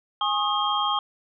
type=tone cluster; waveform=sine; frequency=830 / 1083 / 1248 / 3215 Hz; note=G#5 / C#6 / D#6 / G7; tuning=-1 / -41 / +5 / +43 cents; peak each=-27 dBFS; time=0.21-0.99 s; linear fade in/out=2 ms; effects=none